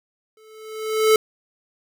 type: tone with exponential growth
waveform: square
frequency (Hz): 435.8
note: A4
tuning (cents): -17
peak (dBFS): -11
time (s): 0.37-1.16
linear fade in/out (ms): 2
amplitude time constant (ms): 170
effects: none